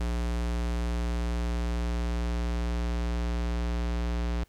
square tone with low-pass filter sweep, 58.9 Hz, A#1, 19 cents sharp, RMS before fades -29 dBFS, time 0-4.44 s, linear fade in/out 5 ms, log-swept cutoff 9000 to 5600 Hz, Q 0.78, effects pink hiss -65 dBFS RMS until 4.48 s

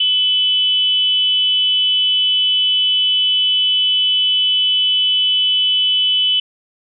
sine tone with frequency modulation, 3000 Hz, F#7, 23 cents sharp, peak -12 dBFS, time 0-6.4 s, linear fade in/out 5 ms, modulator 360 Hz, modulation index 0.39, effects none

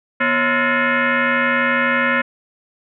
sine tone with frequency modulation, 151.5 Hz, D#3, 46 cents flat, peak -14 dBFS, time 0.2-2.22 s, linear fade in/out 10 ms, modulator 395 Hz, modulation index 5.4, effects none

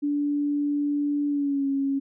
sine tone with pitch glide, 290 to 275 Hz, D4 to C#4, -22 to -14 cents, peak -22 dBFS, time 0.02-2 s, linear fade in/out 20 ms, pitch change -92 cents, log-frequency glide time 1.28-1.67 s, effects none

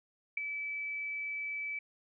sine tone with ADSR envelope, 2304 Hz, D7, 34 cents flat, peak -26 dBFS, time 0.37-1.79 s, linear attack 6 ms, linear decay 5 ms, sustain -9 dB, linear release 4 ms, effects none

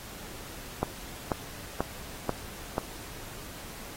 click train, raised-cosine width 1 ms, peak -12 dBFS, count 5, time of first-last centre 0.83-2.781 s, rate 2.05 Hz, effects pink hiss -44 dBFS RMS until 3.96 s + AAC 48 kbps

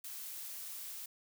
blue noise, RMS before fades -45 dBFS, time 0.04-1.06 s, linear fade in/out 5 ms, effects none

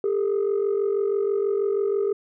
sine tone pair together, 399.8 / 446 Hz, G4 / A4, +34 / +23 cents, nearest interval major second, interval 189 cents, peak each -20 / -24 dBFS, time 0.04-2.13 s, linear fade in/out 2 ms, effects tanh soft clip ceiling -17 dBFS

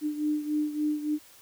sine beating tone pair, 300 / 303.5 Hz, D4 / D#4, +37 / -43 cents, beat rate 3.5 Hz, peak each -27 / -32 dBFS, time 0.01-1.19 s, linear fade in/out 50 ms, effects white hiss -54 dBFS RMS until 1.41 s

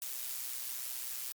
blue noise with amplitude modulation, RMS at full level -37 dBFS, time 0.02-1.32 s, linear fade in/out 0 ms, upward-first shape sine, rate 125 Hz, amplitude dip 55%, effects MP3 96 kbps

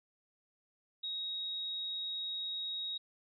sine tone, 3782 Hz, A#7, 24 cents sharp, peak -36 dBFS, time 1.03-2.98 s, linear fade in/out 10 ms, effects none

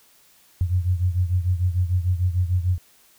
sine beating tone pair, 88.5 / 95.2 Hz, F2 / F#2, +23 / +50 cents, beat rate 6.7 Hz, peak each -20 / -24 dBFS, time 0.61-2.78 s, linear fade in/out 0 ms, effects white hiss -56 dBFS RMS until 3.18 s

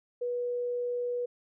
sine tone, 487.2 Hz, B4, 24 cents flat, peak -29 dBFS, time 0.21-1.26 s, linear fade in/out 10 ms, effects none

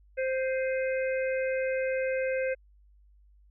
harmonic tone with a mistuned harmonic, 523.3 Hz, C5, in tune, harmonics 1 / 3 / 4 / 5, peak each -27 / -37 / -39 / -41 dBFS, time 0.17-2.55 s, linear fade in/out 20 ms, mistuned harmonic 5, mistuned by -67 cents, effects added 50 Hz sine -56 dBFS peak until 3.5 s

